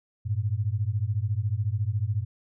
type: beating tone pair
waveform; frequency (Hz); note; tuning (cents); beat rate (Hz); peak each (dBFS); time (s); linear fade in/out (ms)
sine; 98 / 112; G2 / A2; 0 / +31; 14; -27; 0.25-2.25; 20
effects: none